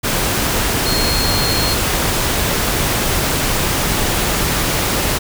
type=tone in noise; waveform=sine; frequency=4258 Hz; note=C8; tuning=30 cents sharp; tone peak=-20 dBFS; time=0.85-1.75 s; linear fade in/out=20 ms; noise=pink; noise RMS=-17 dBFS; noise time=0.03-5.19 s; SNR=-6 dB; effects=none